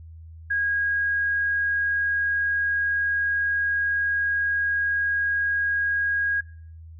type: tone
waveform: sine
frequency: 1639 Hz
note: G#6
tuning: 23 cents flat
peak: -21 dBFS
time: 0.5-6.41 s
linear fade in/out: 10 ms
effects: noise-tail reverb RT60 0.5 s tail -19 dB re dry + added 81 Hz sine -40 dBFS peak until 6.99 s